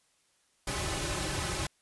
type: noise with comb filter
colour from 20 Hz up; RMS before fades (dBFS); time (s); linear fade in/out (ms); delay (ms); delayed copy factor
pink; -33; 0.67-1.67; 5; 4.3; -1
effects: white hiss -70 dBFS RMS until 1.81 s + resampled to 24000 Hz